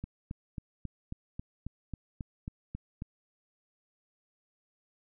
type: click train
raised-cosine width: 5 ms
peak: -25 dBFS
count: 12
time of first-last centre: 0.04-3.021 s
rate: 3.69 Hz
effects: none